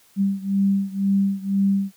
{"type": "beating tone pair", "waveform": "sine", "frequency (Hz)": [196, 198], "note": ["G3", "G3"], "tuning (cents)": [0, 18], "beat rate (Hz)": 2, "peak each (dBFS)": [-20, -22], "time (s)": [0.16, 1.92], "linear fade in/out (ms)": 50, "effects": ["white hiss -56 dBFS RMS until 1.96 s"]}